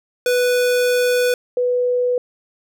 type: tone pair in turn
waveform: square / sine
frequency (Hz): 493.9 / 493.9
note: B4 / B4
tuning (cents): 0 / 0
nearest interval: unison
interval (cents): 0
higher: neither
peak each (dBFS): -15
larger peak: neither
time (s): 0.26-1.34 / 1.57-2.18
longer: first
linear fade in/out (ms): 2
effects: none